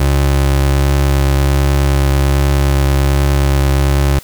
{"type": "tone with vibrato", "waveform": "30% pulse", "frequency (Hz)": 69.3, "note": "C#2", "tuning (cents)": 0, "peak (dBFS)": -7, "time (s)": [0, 4.19], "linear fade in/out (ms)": 5, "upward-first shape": "triangle", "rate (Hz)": 1.3, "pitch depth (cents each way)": 19, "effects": ["white hiss -38 dBFS RMS until 4.23 s"]}